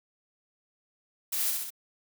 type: noise with echo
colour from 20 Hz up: blue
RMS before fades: -30 dBFS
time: 1.32-1.51 s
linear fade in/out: 10 ms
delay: 65 ms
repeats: 3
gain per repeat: -3 dB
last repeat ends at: 1.705 s
effects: none